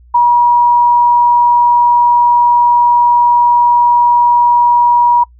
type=tone; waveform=sine; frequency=960 Hz; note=B5; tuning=49 cents flat; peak=-5 dBFS; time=0.14-5.24 s; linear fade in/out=10 ms; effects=noise-tail reverb RT60 0.1 s tail -25 dB re dry + added 60 Hz sine -39 dBFS peak until 5.39 s